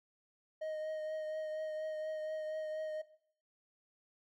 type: tone with vibrato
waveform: triangle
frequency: 622.3 Hz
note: D#5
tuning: in tune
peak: -35 dBFS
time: 0.61-3.02 s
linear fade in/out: 10 ms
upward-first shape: triangle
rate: 4.2 Hz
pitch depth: 18 cents each way
effects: noise-tail reverb RT60 0.6 s tail -17 dB re dry